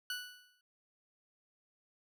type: tone with exponential decay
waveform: 20% pulse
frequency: 1480 Hz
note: F#6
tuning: in tune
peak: -30 dBFS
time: 0.1-0.61 s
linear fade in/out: 2 ms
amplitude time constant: 110 ms
effects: none